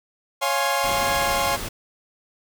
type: chord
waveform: sawtooth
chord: Db major seventh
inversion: none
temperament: equal with one note detuned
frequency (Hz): 554.4 / 698.5 / 830.6 / 1060.5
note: Db5 / F5 / Ab5 / C6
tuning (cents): 0 / 0 / 0 / +23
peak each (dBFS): -22 / -23 / -22 / -22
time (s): 0.41-1.57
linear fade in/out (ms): 20
type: noise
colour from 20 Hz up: pink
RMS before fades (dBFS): -31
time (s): 0.83-1.69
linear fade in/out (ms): 10
effects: none